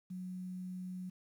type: tone with quantisation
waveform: sine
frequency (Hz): 183.4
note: F#3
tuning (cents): -15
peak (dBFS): -40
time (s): 0.1-1.1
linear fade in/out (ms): 10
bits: 11
effects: none